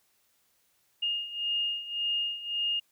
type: beating tone pair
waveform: sine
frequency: 2837 / 2838.8 Hz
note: F7 / F7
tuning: +27 / +28 cents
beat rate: 1.8 Hz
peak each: -34 / -30 dBFS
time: 1.02-2.8 s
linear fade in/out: 10 ms
effects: white hiss -70 dBFS RMS until 2.91 s